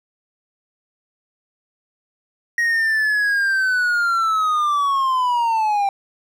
triangle linear sweep, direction down, 1886 to 784 Hz, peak -14 dBFS, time 2.58-5.89 s, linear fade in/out 2 ms, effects none

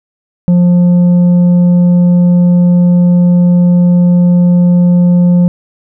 sine tone with tanh clipping, 176.5 Hz, F3, 19 cents sharp, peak -5 dBFS, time 0.48-5.48 s, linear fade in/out 0 ms, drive 5 dB, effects none

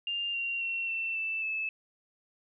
sine tone with pitch steps, 2800 / 2761 / 2723 / 2686 / 2649 / 2612 Hz, F7 / F7 / F7 / E7 / E7 / E7, +4 / -20 / -44 / +32 / +8 / -17 cents, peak -30 dBFS, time 0.07-1.69 s, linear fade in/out 2 ms, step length 270 ms, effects none

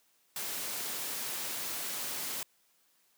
white noise, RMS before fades -37 dBFS, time 0.36-2.43 s, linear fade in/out 2 ms, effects white hiss -70 dBFS RMS until 3.17 s + high-pass 150 Hz 12 dB/octave

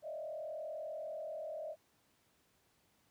sine tone with frequency modulation, 622.3 Hz, D#5, in tune, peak -40 dBFS, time 0.02-1.76 s, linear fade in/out 50 ms, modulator 40.4 Hz, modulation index 1.1, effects pink hiss -73 dBFS RMS until 3.1 s + high-pass 80 Hz 12 dB/octave

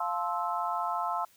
sine chord, F major seventh, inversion none, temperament just, 698.5 / 873.1 / 1047.7 / 1309.6 Hz, F5 / A5 / C6 / E6, 0 / -14 / +2 / -12 cents, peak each -34 dBFS, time 0-1.25 s, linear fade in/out 5 ms, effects white hiss -62 dBFS RMS until 1.36 s

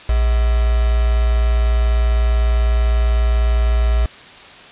sine tone with quantisation, 58 Hz, A#1, 8 cents flat, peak -12 dBFS, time 0.09-4.06 s, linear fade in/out 5 ms, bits 4, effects white hiss -39 dBFS RMS until 4.71 s + resampled to 8000 Hz

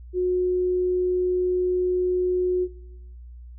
sine tone, 363.4 Hz, F#4, 31 cents flat, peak -20 dBFS, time 0.13-2.68 s, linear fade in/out 50 ms, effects noise-tail reverb RT60 1.0 s tail -19 dB re dry + added 60 Hz sine -39 dBFS peak until 3.58 s

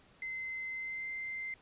sine tone with pitch glide, 2063 to 2083 Hz, C7 to C7, -25 to -8 cents, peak -37 dBFS, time 0.22-1.54 s, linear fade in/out 2 ms, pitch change +17 cents, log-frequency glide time 0.7-1.09 s, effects pink hiss -63 dBFS RMS until 1.61 s + resampled to 8000 Hz

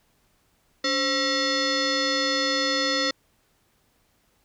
sine tone with frequency modulation, 1907 Hz, A#6, 39 cents sharp, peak -21 dBFS, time 0.84-3.11 s, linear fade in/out 5 ms, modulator 811 Hz, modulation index 4.1, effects pink hiss -66 dBFS RMS until 4.44 s

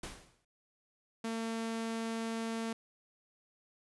pink noise with exponential decay, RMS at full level -40 dBFS, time 0.03-0.45 s, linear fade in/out 5 ms, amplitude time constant 91 ms
sawtooth tone, 226.6 Hz, A#3, 49 cents flat, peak -31 dBFS, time 1.24-2.73 s, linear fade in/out 5 ms
effects resampled to 24000 Hz

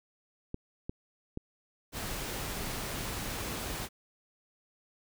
clicks, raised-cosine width 3 ms, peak -23 dBFS, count 3, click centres 0.544 / 0.895 / 1.374 s
pink noise, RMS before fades -37 dBFS, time 1.92-3.89 s, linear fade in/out 50 ms
effects none

